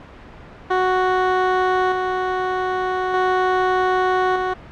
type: tone with tremolo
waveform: 15% pulse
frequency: 370 Hz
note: F#4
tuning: in tune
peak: -9 dBFS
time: 0.7-4.54 s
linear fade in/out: 10 ms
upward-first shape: square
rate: 0.41 Hz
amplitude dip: 35%
effects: pink hiss -40 dBFS RMS until 4.71 s + low-pass 2000 Hz 12 dB/octave